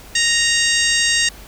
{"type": "harmonic tone", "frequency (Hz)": 932.3, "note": "A#5", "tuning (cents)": 0, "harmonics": [2, 3, 4, 5, 6, 7, 8, 9], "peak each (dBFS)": [-19, -21, -22, -23, -24, -24, -25, -26], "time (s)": [0.15, 1.29], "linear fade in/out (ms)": 5, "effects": ["added 50 Hz sine -41 dBFS peak until 1.47 s", "pink hiss -41 dBFS RMS until 1.47 s"]}